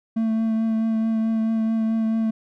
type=tone with vibrato; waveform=triangle; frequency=223 Hz; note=A3; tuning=23 cents sharp; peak=-17 dBFS; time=0.16-2.31 s; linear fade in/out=10 ms; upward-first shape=triangle; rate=4.6 Hz; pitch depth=18 cents each way; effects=none